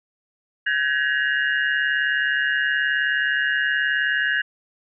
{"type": "tone cluster", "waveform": "sine", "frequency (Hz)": [1537, 1676, 1887, 2840], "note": ["G6", "G#6", "A#6", "F7"], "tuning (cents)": [-35, 15, 21, 28], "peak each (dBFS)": [-25, -21, -27, -30], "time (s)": [0.66, 4.42], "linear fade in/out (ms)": 10, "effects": []}